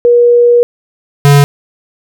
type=tone pair in turn; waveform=sine / square; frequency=479.6 / 142.59 Hz; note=A#4 / C#3; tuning=+49 / +49 cents; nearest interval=octave + major sixth; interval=2100 cents; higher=first; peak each=-3 dBFS; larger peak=neither; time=0.05-0.63 / 1.25-1.44 s; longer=first; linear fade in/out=0 ms; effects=none